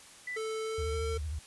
sine tone, 1987 Hz, B6, 10 cents sharp, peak -35 dBFS, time 0.27-0.37 s, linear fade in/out 5 ms
square tone with pitch glide, 440 to 450.5 Hz, A4 to A4, 0 to +41 cents, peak -34 dBFS, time 0.36-1.18 s, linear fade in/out 10 ms, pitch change +41 cents, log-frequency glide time 0.63-1.02 s
sine tone with vibrato, 76 Hz, D#2, 40 cents flat, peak -33 dBFS, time 0.78-1.39 s, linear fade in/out 5 ms, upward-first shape triangle, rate 13 Hz, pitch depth 180 cents each way
effects white hiss -53 dBFS RMS until 1.46 s + resampled to 24000 Hz

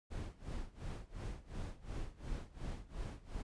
brown noise with tremolo, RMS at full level -41 dBFS, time 0.1-3.43 s, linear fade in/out 20 ms, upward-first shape sine, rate 2.8 Hz, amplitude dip 90%, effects resampled to 22050 Hz

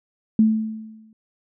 sine tone with exponential decay, 219.1 Hz, A3, 7 cents flat, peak -10 dBFS, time 0.39-1.13 s, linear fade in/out 2 ms, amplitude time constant 160 ms, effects none

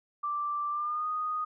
sine tone with pitch glide, 1174.7 to 1240.2 Hz, D6 to D#6, 0 to -6 cents, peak -29 dBFS, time 0.23-1.45 s, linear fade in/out 10 ms, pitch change +94 cents, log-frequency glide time 0.7-1.08 s, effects none

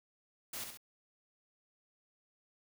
white noise with echo, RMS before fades -42 dBFS, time 0.53-0.64 s, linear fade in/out 5 ms, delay 67 ms, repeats 2, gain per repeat -5 dB, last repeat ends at 0.774 s, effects none

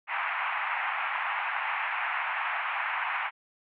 pink band-pass noise, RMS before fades -31 dBFS, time 0.07-3.31 s, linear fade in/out 50 ms, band 790 to 2600 Hz, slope 48 dB/octave, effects none

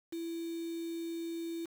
sine tone with quantisation, 333.2 Hz, E4, 19 cents sharp, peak -36 dBFS, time 0.12-1.66 s, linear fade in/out 10 ms, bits 8, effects none

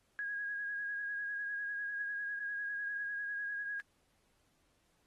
sine tone with vibrato, 1648 Hz, G#6, 14 cents flat, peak -36 dBFS, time 0.19-3.8 s, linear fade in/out 0 ms, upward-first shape sine, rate 10 Hz, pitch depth 27 cents each way, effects pink hiss -75 dBFS RMS until 5.06 s + AAC 32 kbps

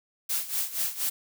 blue noise with tremolo, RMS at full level -27 dBFS, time 0.29-1.1 s, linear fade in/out 10 ms, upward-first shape sine, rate 4.2 Hz, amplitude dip 80%, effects none

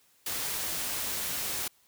white noise, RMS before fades -33 dBFS, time 0.26-1.68 s, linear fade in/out 5 ms, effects white hiss -65 dBFS RMS until 1.87 s

